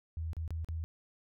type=tone with dropouts; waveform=sine; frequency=81 Hz; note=E2; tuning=30 cents flat; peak=-34 dBFS; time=0.17-0.84 s; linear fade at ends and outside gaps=0 ms; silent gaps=0.332-0.367 / 0.478-0.506 / 0.646-0.687 s; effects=none